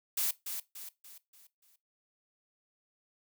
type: noise with echo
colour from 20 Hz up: blue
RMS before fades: -31 dBFS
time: 0.17-0.31 s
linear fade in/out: 5 ms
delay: 290 ms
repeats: 5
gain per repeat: -7 dB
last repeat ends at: 1.76 s
effects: noise-tail reverb RT60 0.2 s tail -18 dB re dry